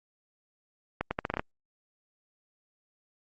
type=accelerating click train; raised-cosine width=0.5 ms; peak=-14 dBFS; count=8; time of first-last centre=1.01-1.395 s; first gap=100 ms; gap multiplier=0.79; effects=Opus 48 kbps